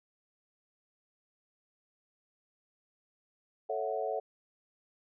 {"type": "chord", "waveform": "sine", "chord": "F# minor seventh", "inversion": "first", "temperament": "equal", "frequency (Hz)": [440, 554.4, 659.3, 740], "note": ["A4", "C#5", "E5", "F#5"], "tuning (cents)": [0, 0, 0, 0], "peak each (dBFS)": [-36, -37, -37, -37], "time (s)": [3.69, 4.2], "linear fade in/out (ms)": 10, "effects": []}